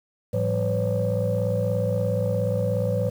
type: tone cluster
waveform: sine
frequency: 108.5 / 169.1 / 192.9 / 506 / 563 Hz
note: A2 / E3 / G3 / B4 / C#5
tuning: -24 / +44 / -28 / +42 / +27 cents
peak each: -24 / -30 / -31 / -25 / -28 dBFS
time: 0.33-3.1 s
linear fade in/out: 10 ms
effects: tanh soft clip ceiling -14 dBFS + 8-bit